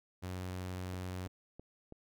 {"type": "tone", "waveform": "sawtooth", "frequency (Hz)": 91.7, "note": "F#2", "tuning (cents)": -15, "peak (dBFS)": -35, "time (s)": [0.22, 1.28], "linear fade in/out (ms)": 20}
{"type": "click train", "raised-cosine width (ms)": 2, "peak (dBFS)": -35, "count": 4, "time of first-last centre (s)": [0.94, 1.924], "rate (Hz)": 3.05}
{"effects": []}